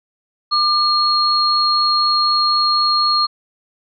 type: tone pair together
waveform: sine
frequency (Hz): 1200 / 4276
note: D6 / C8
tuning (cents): +37 / +37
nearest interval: octave + minor seventh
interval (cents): 2200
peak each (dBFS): -16 / -15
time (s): 0.51-3.27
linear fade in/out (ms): 20
effects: none